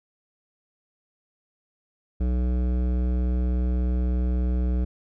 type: tone with hard clipping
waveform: sine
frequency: 61.7 Hz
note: B1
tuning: 1 cent flat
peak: -23 dBFS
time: 2.2-4.85 s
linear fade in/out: 10 ms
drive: 14 dB
effects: none